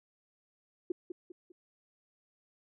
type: tone with echo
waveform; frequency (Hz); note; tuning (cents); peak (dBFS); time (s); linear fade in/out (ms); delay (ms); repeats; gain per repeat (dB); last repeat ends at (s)
sine; 354.6; F4; +26; -28; 0.9-0.92; 5; 200; 3; -8; 1.52
effects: none